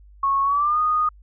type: tone with pitch glide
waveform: sine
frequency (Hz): 1100 to 1234.7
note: C#6 to D#6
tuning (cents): -14 to -14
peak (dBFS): -17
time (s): 0.23-1.09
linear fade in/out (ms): 5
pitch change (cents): +200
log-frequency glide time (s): 0.43-0.79
effects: added 50 Hz sine -45 dBFS peak until 1.22 s